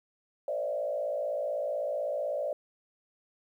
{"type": "tone with frequency modulation", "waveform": "sine", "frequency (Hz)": 587.3, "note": "D5", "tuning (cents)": 0, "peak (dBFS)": -29, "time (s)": [0.48, 2.53], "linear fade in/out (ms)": 2, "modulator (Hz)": 55.9, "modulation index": 1.2, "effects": ["11-bit"]}